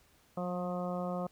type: harmonic tone with a mistuned harmonic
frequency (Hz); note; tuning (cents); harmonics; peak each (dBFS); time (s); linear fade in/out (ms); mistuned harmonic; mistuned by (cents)
178.6; F3; +39; 1 / 2 / 3 / 4 / 5 / 6 / 7; -36 / -45 / -38 / -41 / -51 / -46 / -46; 0.37-1.27; 5; 1; +16
effects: pink hiss -66 dBFS RMS until 1.31 s